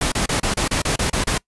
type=noise bursts; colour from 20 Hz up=pink; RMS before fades=-20 dBFS; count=10; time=0.01-1.38 s; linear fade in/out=5 ms; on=110 ms; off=30 ms; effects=noise-tail reverb RT60 0.1 s tail -24 dB re dry + resampled to 24000 Hz